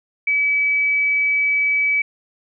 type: tone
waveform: sine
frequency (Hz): 2289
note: D7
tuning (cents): -45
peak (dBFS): -15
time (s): 0.27-2.02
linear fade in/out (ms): 5
effects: none